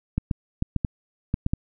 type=clicks; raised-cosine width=5 ms; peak=-10 dBFS; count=8; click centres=0.18 / 0.312 / 0.624 / 0.763 / 0.848 / 1.341 / 1.464 / 1.535 s; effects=none